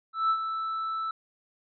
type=tone with ADSR envelope; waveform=triangle; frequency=1318.5 Hz; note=E6; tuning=in tune; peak=-18 dBFS; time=0.13-1.11 s; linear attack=170 ms; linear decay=67 ms; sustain=-9 dB; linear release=3 ms; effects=tanh soft clip ceiling -14 dBFS + resampled to 11025 Hz